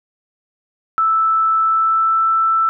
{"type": "tone with pitch glide", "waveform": "sine", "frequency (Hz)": [1317, 1326.2], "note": ["E6", "E6"], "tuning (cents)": [-2, 10], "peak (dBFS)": -12, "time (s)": [0.98, 2.69], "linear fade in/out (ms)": 0, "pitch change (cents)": 12, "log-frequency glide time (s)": [1.6, 2.24], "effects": []}